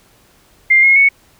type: tone with pitch steps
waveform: sine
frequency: 2100 / 2157 / 2215 Hz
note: C7 / C#7 / C#7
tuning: +6 / -48 / -2 cents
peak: -6 dBFS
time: 0.7-1.09 s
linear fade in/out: 10 ms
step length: 130 ms
effects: pink hiss -51 dBFS RMS until 1.39 s